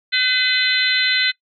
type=harmonic tone; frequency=507 Hz; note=B4; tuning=45 cents sharp; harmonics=3 / 4 / 5 / 6 / 7 / 8; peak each=-22 / -20 / -26 / -26 / -23 / -20 dBFS; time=0.12-1.32 s; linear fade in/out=20 ms; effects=noise-tail reverb RT60 0.1 s tail -20 dB re dry